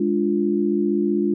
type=chord; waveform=sine; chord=D diminished; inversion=second; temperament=equal; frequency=207.7 / 293.7 / 349.2 Hz; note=Ab3 / D4 / F4; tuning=0 / 0 / 0 cents; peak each=-22 / -23 / -21 dBFS; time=0-1.34 s; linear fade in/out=5 ms; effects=none